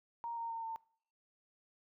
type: tone with pitch steps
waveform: sine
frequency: 934 / 923.3 / 912.7 / 902.2 Hz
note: A#5 / A#5 / A#5 / A5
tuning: +3 / -17 / -37 / +43 cents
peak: -38 dBFS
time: 0.24-0.76 s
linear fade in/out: 0 ms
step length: 130 ms
effects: noise-tail reverb RT60 0.5 s tail -22 dB re dry